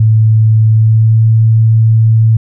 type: tone with pitch glide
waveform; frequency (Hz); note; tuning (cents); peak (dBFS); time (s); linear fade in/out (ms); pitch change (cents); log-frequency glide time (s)
sine; 110 to 111.73; A2 to A2; 0 to +27; -4; 0-2.37; 5; +27; 0.71-1.22
effects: none